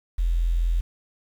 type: tone with quantisation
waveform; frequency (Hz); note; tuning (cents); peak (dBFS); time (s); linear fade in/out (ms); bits
sine; 42.41; E1; +50; -19; 0.18-0.81; 10; 8
effects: none